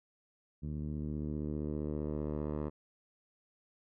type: tone with low-pass filter sweep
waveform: 10% pulse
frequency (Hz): 75.2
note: D2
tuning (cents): +42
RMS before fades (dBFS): -37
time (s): 0.62-2.7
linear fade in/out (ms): 20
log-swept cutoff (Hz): 180 to 850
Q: 1.1
effects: none